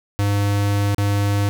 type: tone with dropouts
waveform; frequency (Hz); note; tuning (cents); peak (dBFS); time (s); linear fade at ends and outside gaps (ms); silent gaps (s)
square; 101.4; G#2; -41; -17; 0.19-1.49; 0; 0.946-0.982
effects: none